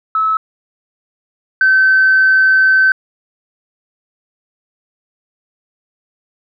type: tone pair in turn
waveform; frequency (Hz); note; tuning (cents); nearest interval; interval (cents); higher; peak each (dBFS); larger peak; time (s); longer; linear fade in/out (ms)
sine; 1299 / 1536.8; E6 / G6; -26 / -35; minor third; 291; second; -11 / -6; second; 0.15-0.37 / 1.61-2.92; second; 2
effects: tanh soft clip ceiling -3 dBFS